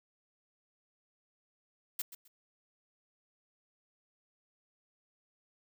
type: noise with echo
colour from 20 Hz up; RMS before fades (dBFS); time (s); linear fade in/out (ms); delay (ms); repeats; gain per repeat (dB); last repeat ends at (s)
blue; -35; 1.99-2.02; 5; 130; 2; -13; 2.28
effects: none